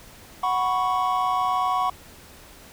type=chord; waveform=triangle; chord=F# suspended fourth; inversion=none; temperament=equal; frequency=740 / 987.8 / 1108.7 Hz; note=F#5 / B5 / C#6; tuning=0 / 0 / 0 cents; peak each=-23 / -25 / -22 dBFS; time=0.43-1.9 s; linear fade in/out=5 ms; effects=pink hiss -47 dBFS RMS until 2.72 s